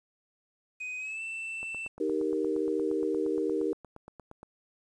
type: tone with pitch glide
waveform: triangle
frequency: 2503 to 2667 Hz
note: D#7 to E7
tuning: +10 to +20 cents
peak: -33 dBFS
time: 0.8-1.88 s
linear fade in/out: 10 ms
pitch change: +110 cents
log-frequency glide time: 0.98-1.22 s
type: click train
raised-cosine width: 1 ms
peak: -32 dBFS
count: 25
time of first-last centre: 1.63-4.43 s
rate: 8.57 Hz
type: chord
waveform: sine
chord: Eb major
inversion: none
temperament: equal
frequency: 311.1 / 392 / 466.2 Hz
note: Eb4 / G4 / Bb4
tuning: 0 / 0 / 0 cents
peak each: -31 dBFS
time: 2-3.73 s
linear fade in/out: 5 ms
effects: resampled to 22050 Hz + 10-bit